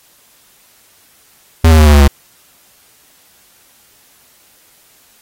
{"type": "tone with pitch steps", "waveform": "square", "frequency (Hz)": [81.4, 78.99, 76.65, 74.39, 72.18, 70.05], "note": ["E2", "D#2", "D#2", "D2", "D2", "C#2"], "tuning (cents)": [-21, 27, -25, 23, -29, 19], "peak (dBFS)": -4, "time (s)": [1.64, 2.078], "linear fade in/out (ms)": 5, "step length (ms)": 73, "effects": ["white hiss -49 dBFS RMS until 5.21 s", "AAC 48 kbps"]}